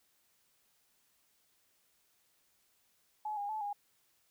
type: tone with pitch steps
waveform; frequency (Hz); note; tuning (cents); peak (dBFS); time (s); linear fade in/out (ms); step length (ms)
sine; 851 / 813 / 866 / 817; G#5 / G#5 / A5 / G#5; +42 / -37 / -28 / -29; -35; 3.25-3.73; 5; 120
effects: white hiss -73 dBFS RMS until 4.3 s